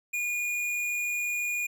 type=tone with hard clipping; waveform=sine; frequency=2438 Hz; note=D#7; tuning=36 cents flat; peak=-29 dBFS; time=0.13-1.67 s; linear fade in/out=10 ms; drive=13 dB; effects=none